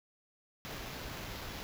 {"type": "noise with sample-and-hold", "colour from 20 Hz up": "pink", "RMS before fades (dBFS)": -43, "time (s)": [0.65, 1.63], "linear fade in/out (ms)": 0, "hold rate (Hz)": 8820, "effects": []}